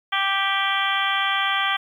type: harmonic tone with a mistuned harmonic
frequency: 392 Hz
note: G4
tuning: in tune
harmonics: 2 / 3 / 4 / 5 / 6 / 7 / 8 / 9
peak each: -28 / -25 / -27 / -27 / -29 / -36 / -27 / -32 dBFS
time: 0.12-1.77 s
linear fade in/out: 10 ms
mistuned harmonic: 9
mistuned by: -64 cents
effects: 9-bit